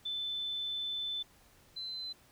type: tone pair in turn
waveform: sine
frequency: 3520 / 4051 Hz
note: A7 / B7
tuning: 0 / +43 cents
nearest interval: major second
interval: 243 cents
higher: second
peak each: -34 / -38 dBFS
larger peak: first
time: 0.05-1.23 / 1.76-2.13 s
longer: first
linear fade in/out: 10 ms
effects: pink hiss -63 dBFS RMS until 2.31 s